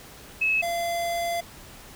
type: tone pair in turn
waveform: sine / square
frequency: 2587 / 685.2 Hz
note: E7 / F5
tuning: -33 / -33 cents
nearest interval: octave + major seventh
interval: 2300 cents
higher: first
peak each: -20 / -26 dBFS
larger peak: first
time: 0.41-0.62 / 0.62-1.41 s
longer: second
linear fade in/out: 10 ms
effects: pink hiss -46 dBFS RMS until 1.95 s